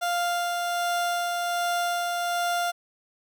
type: tone with tremolo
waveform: 30% pulse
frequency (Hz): 698.5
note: F5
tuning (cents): 0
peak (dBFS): -21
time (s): 0.01-2.72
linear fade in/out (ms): 20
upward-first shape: sine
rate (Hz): 1.3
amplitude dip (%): 25
effects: none